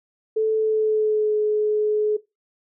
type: tone with pitch glide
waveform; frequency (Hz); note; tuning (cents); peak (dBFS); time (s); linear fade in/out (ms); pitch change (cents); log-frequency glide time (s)
sine; 438 to 424.5; A4 to G#4; -8 to +38; -17; 0.36-2.17; 10; -54; 0.55-1.37
effects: noise-tail reverb RT60 0.2 s tail -18 dB re dry